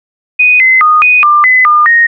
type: tone with pitch steps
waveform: sine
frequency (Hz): 2488 / 2051 / 1233 / 2487 / 1192 / 2019 / 1208 / 1864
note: D#7 / C7 / D#6 / D#7 / D6 / B6 / D6 / A#6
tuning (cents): -1 / -35 / -16 / -1 / +25 / +38 / +48 / -1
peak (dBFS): -3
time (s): 0.39-2.07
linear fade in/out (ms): 10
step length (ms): 210
effects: none